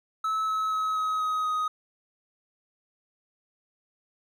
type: tone with pitch steps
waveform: triangle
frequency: 1300 / 1290.3 / 1280.6 / 1271 / 1261.5 / 1252.1 Hz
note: E6 / E6 / D#6 / D#6 / D#6 / D#6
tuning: -24 / -37 / +49 / +36 / +23 / +11 cents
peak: -23 dBFS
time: 0.24-1.68 s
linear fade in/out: 5 ms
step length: 240 ms
effects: none